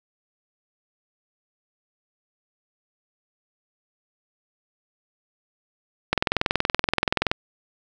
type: click train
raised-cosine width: 0.3 ms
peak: -3 dBFS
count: 26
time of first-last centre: 6.13-7.315 s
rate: 21.1 Hz
effects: none